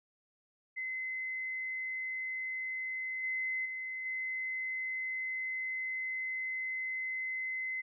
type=tone with level steps; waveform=sine; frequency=2048 Hz; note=C7; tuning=38 cents flat; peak=-35 / -32 / -37 / -34 dBFS; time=0.76-7.82 s; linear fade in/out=20 ms; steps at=3.23 / 3.65 / 4.05 s; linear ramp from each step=10 ms; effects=none